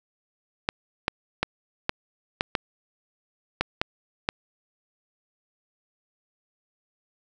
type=clicks; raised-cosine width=0.3 ms; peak=-6 dBFS; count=9; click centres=0.689 / 1.081 / 1.43 / 1.894 / 2.409 / 2.552 / 3.61 / 3.815 / 4.289 s; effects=none